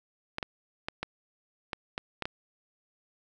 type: clicks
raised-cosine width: 0.3 ms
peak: -16 dBFS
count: 8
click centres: 0.384 / 0.428 / 0.885 / 1.03 / 1.732 / 1.979 / 2.223 / 2.255 s
effects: none